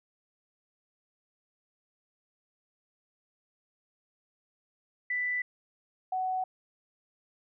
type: tone pair in turn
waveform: sine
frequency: 1984 / 746.4 Hz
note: B6 / F#5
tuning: +7 / +15 cents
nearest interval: octave + perfect fourth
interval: 1692 cents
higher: first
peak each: -28 dBFS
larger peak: neither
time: 5.1-5.42 / 6.12-6.44 s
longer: neither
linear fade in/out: 5 ms
effects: none